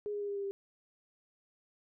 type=tone with pitch steps; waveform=sine; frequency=415.3 / 411.2 / 407.2 / 403.2 / 399.3 / 395.4 Hz; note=G#4 / G#4 / G#4 / G4 / G4 / G4; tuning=0 / -17 / -34 / +49 / +32 / +15 cents; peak=-34 dBFS; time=0.06-0.51 s; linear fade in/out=0 ms; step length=75 ms; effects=none